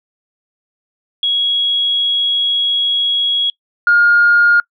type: tone pair in turn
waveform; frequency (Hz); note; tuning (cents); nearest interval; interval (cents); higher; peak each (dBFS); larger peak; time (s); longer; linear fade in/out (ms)
sine; 3322 / 1419.5; G#7 / F6; 0 / +28; octave + minor third; 1472; first; -12 / -6; second; 1.23-3.5 / 3.87-4.6; first; 2
effects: noise-tail reverb RT60 0.1 s tail -25 dB re dry + tanh soft clip ceiling -2 dBFS